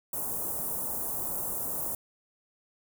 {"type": "band-stop noise", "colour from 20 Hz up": "white", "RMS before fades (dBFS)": -33, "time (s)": [0.13, 1.95], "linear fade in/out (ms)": 2, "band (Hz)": [1000, 9200], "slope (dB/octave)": 24, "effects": []}